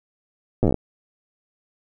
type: slowing click train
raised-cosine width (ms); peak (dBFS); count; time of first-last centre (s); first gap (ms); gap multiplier
2; -6; 10; 0.63-0.743; 8; 1.11
effects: none